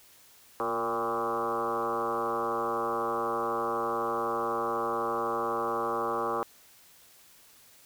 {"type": "tone with frequency modulation", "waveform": "sine", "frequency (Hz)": 800, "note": "G5", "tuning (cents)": 35, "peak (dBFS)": -27, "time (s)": [0.6, 6.43], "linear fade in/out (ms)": 0, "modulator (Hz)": 112, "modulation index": 4.2, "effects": ["white hiss -57 dBFS RMS until 7.85 s"]}